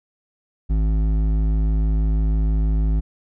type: tone with hard clipping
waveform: sine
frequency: 53.1 Hz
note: G#1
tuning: 39 cents sharp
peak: -18 dBFS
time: 0.69-3.01 s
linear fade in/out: 20 ms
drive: 10 dB
effects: none